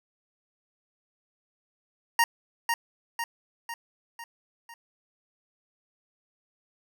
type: tone with echo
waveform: 25% pulse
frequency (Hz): 932.3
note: A#5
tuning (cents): 0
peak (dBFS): -15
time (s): 2.19-2.24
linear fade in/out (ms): 2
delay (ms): 500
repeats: 5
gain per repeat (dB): -5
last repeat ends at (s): 4.74
effects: none